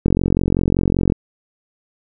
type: click train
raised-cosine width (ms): 3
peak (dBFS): -3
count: 49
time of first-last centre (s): 0.06-1.122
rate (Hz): 45.2
effects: none